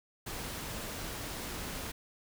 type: noise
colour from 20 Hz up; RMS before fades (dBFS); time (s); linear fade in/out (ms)
pink; -40; 0.26-1.92; 10
effects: none